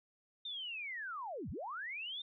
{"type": "linear two-way sweep", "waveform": "sine", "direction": "down then up", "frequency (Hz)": [3662, 57.6, 3662], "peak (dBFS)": -40, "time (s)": [0.45, 2.22], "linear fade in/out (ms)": 5, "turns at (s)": 1.5, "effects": []}